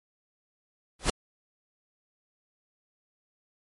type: noise with exponential growth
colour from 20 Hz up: pink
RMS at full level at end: -18 dBFS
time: 0.99-1.1 s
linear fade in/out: 5 ms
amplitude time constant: 23 ms
effects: MP3 48 kbps